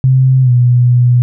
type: tone with pitch glide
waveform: sine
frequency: 130.81 to 122.76 Hz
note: C3 to B2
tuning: 0 to -10 cents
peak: -5 dBFS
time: 0.04-1.22 s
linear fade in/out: 0 ms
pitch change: -110 cents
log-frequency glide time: 0.42-0.51 s
effects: none